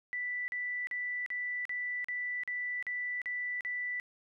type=tone bursts; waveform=sine; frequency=1975.5 Hz; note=B6; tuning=in tune; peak=-33 dBFS; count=10; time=0.13-3.999 s; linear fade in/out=0 ms; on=350 ms; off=41 ms; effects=none